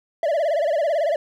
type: tone with vibrato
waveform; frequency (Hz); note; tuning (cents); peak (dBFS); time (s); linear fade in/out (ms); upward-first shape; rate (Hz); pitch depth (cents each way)
triangle; 622.3; D#5; 0; -16; 0.23-1.16; 2; sine; 18; 160
effects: none